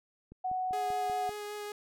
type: click train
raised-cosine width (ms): 3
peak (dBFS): -36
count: 6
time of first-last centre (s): 0.32-1.293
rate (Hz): 5.14
type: tone with pitch glide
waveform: sine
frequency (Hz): 742 to 735.2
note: F#5 to F#5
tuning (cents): +5 to -11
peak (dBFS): -30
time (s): 0.44-1.3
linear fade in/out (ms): 10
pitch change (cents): -16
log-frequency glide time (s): 0.71-0.82
type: tone with vibrato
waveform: sawtooth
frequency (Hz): 416.2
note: G#4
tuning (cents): +4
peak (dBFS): -34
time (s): 0.73-1.72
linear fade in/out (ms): 2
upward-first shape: sine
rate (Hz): 5.2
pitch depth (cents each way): 10
effects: none